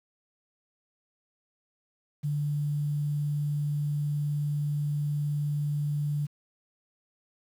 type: tone with quantisation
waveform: sine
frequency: 146.83 Hz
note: D3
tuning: in tune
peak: -26 dBFS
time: 2.23-6.27 s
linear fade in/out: 20 ms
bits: 9
effects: none